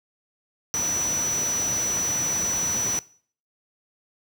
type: tone in noise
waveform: sine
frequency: 5920 Hz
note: F#8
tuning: in tune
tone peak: -23 dBFS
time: 0.74-2.99 s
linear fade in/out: 0 ms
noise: pink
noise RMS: -32 dBFS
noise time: 0.74-2.99 s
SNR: +6 dB
effects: noise-tail reverb RT60 0.5 s tail -21 dB re dry + high-pass 100 Hz 12 dB/octave